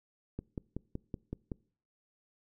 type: click train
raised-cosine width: 3 ms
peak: -24 dBFS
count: 7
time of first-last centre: 0.39-1.518 s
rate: 5.32 Hz
effects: noise-tail reverb RT60 0.5 s tail -24 dB re dry